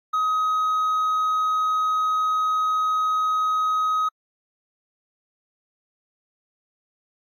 sine tone with hard clipping, 1263 Hz, D#6, 26 cents sharp, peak -20 dBFS, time 0.13-4.09 s, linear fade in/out 10 ms, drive 2 dB, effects AAC 64 kbps

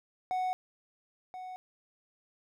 triangle tone pair in turn, 740 / 740 Hz, F#5 / F#5, 0 / 0 cents, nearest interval unison, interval 0 cents, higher neither, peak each -27 / -38 dBFS, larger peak first, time 0.31-0.53 / 1.34-1.56 s, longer neither, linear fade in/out 0 ms, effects none

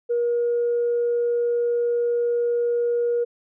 sine tone, 476.3 Hz, A#4, 37 cents sharp, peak -18 dBFS, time 0.09-3.25 s, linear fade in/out 20 ms, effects tanh soft clip ceiling -15 dBFS

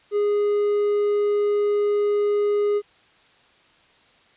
triangle tone, 412.6 Hz, G#4, 11 cents flat, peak -16 dBFS, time 0.11-2.82 s, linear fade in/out 50 ms, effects white hiss -56 dBFS RMS until 4.36 s + resampled to 8000 Hz

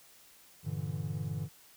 triangle chord, E half-diminished seventh, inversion first, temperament equal with one note detuned, 98 / 116.54 / 145.82 / 164.81 Hz, G2 / Bb2 / D3 / E3, 0 / 0 / -12 / 0 cents, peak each -38 / -39 / -35 / -38 dBFS, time 0.63-1.49 s, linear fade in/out 50 ms, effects white hiss -59 dBFS RMS until 1.76 s

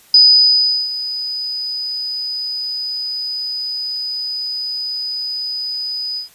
sine tone with ADSR envelope, 4982 Hz, D#8, 1 cent sharp, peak -4 dBFS, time 0.14-6.29 s, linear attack 3 ms, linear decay 740 ms, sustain -16 dB, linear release 120 ms, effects white hiss -48 dBFS RMS until 6.34 s + resampled to 32000 Hz

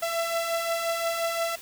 sawtooth beating tone pair, 665 / 670.7 Hz, E5 / E5, +15 / +30 cents, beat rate 5.7 Hz, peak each -29 / -23 dBFS, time 0.02-1.56 s, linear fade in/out 10 ms, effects white hiss -45 dBFS RMS until 1.61 s

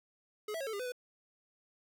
square tone with pitch steps, 423.1 / 655 / 545 / 441.4 / 403 / 503 / 495.2 Hz, G#4 / E5 / C#5 / A4 / G4 / B4 / B4, +32 / -11 / -29 / +5 / +48 / +32 / +5 cents, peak -37 dBFS, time 0.48-0.921 s, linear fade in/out 5 ms, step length 63 ms, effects 11-bit

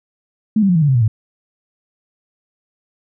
sine tone with pitch steps, 216.3 / 196.07 / 177.73 / 161.11 / 146.04 / 132.38 / 120 / 108.78 Hz, A3 / G3 / F3 / E3 / D3 / C3 / B2 / A2, -29 / +1 / +31 / -39 / -9 / +21 / -49 / -19 cents, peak -10 dBFS, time 0.56-1.08 s, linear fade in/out 5 ms, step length 65 ms, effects none

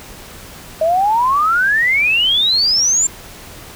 sine exponential sweep, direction up, 623 to 7400 Hz, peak -11 dBFS, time 0.81-3.07 s, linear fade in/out 5 ms, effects pink hiss -36 dBFS RMS until 3.75 s

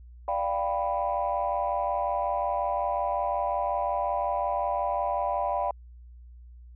sine chord, G dominant seventh, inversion second, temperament equal, 587.3 / 698.5 / 784 / 987.8 Hz, D5 / F5 / G5 / B5, 0 / 0 / 0 / 0 cents, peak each -30 dBFS, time 0.28-5.71 s, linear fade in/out 2 ms, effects tanh soft clip ceiling -17 dBFS + added 60 Hz sine -45 dBFS peak until 6.75 s

